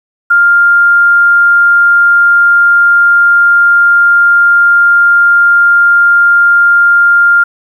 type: tone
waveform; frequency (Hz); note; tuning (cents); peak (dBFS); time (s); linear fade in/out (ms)
sine; 1400; F6; +4; -3; 0.3-7.44; 10
effects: 7-bit